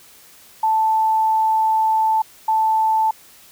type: tone pair in turn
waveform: sine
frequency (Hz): 880 / 880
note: A5 / A5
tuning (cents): 0 / 0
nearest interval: unison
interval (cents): 0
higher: neither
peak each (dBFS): -14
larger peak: neither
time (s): 0.63-2.22 / 2.48-3.11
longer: first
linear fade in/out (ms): 5
effects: white hiss -47 dBFS RMS until 3.51 s